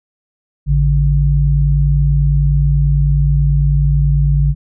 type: tone pair together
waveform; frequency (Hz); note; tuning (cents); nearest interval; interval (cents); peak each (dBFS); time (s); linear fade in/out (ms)
sine; 54.69 / 143.9; A1 / D3; -10 / -35; octave + perfect fourth; 1675; -12; 0.66-4.55; 50
effects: none